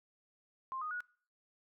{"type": "tone with pitch steps", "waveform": "sine", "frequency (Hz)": [1054, 1239, 1456.5], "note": ["C6", "D#6", "F#6"], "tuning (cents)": [12, -8, -28], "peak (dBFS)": -37, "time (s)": [0.72, 1.005], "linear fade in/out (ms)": 0, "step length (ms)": 95, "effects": ["noise-tail reverb RT60 0.5 s tail -24 dB re dry"]}